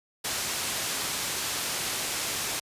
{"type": "low-pass noise", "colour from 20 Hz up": "white", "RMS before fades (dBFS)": -31, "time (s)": [0.24, 2.6], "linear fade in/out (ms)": 10, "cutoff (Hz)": 9200, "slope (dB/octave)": 12, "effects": ["high-pass 60 Hz 12 dB/octave", "resampled to 32000 Hz"]}